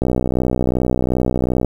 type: click train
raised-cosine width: 2 ms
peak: -4 dBFS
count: 103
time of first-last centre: 0.02-1.647 s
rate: 62.7 Hz
effects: 7-bit